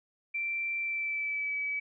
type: tone with pitch glide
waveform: sine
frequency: 2349 to 2287 Hz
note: D7 to D7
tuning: 0 to -47 cents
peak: -30 dBFS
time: 0.34-1.8 s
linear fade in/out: 10 ms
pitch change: -47 cents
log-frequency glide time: 0.79-1.56 s
effects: none